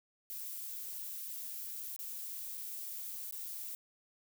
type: noise with dropouts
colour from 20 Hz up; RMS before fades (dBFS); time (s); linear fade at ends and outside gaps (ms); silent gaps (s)
violet; -43; 0.3-3.75; 0; 1.963-1.991 / 2.573-2.577 / 3.31-3.324
effects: none